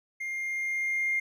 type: tone with level ramp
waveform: triangle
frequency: 2116 Hz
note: C7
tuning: 19 cents sharp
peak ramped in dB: -30 to -21 dBFS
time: 0.2-1.2 s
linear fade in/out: 10 ms
effects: tanh soft clip ceiling -22 dBFS